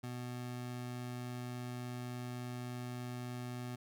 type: tone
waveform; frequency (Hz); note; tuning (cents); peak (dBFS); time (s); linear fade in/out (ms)
25% pulse; 123.47; B2; 0; -37; 0.03-3.76; 10
effects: none